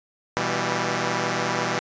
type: chord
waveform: 5% pulse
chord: E minor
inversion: second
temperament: equal with one note detuned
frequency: 122.19 / 164.81 / 196 Hz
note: B2 / E3 / G3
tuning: -18 / 0 / 0 cents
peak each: -16 dBFS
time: 0.37-1.79 s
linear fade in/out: 0 ms
effects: resampled to 16000 Hz